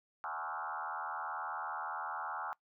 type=tone with frequency modulation; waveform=sine; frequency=1095 Hz; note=C#6; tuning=22 cents flat; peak=-37 dBFS; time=0.24-2.53 s; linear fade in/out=0 ms; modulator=79 Hz; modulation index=4.5; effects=noise-tail reverb RT60 0.1 s tail -21 dB re dry